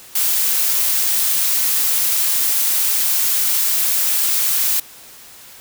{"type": "noise", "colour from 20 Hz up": "blue", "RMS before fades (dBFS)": -17, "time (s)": [0.15, 4.8], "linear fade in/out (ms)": 5, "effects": ["white hiss -41 dBFS RMS until 5.6 s"]}